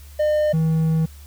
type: tone pair in turn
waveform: triangle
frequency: 605 / 160.24 Hz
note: D#5 / E3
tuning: -49 / -49 cents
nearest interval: octave + major seventh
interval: 2300 cents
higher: first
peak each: -14 dBFS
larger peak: neither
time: 0.19-0.53 / 0.53-1.06 s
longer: second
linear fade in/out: 10 ms
effects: added 72 Hz sine -39 dBFS peak until 1.26 s + white hiss -50 dBFS RMS until 1.26 s